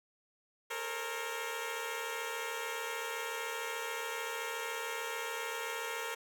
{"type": "tone cluster", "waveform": "10% pulse", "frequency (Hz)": [430.4, 464, 539], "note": ["A4", "A#4", "C#5"], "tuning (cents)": [-38, -8, -49], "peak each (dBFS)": [-37, -30, -35], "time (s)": [0.7, 6.15], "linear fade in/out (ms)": 10, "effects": []}